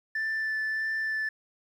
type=tone with vibrato; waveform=sine; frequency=1761 Hz; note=A6; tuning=1 cent sharp; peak=-25 dBFS; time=0.15-1.29 s; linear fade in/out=5 ms; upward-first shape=sine; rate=1.6 Hz; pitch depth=10 cents each way; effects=tanh soft clip ceiling -26 dBFS + 10-bit